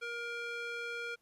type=tone with band-pass filter; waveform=square; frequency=471.6 Hz; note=A#4; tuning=20 cents sharp; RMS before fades=-40 dBFS; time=0.01-1.16 s; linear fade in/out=20 ms; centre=1900 Hz; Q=1.6; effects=pink hiss -75 dBFS RMS until 1.21 s + resampled to 32000 Hz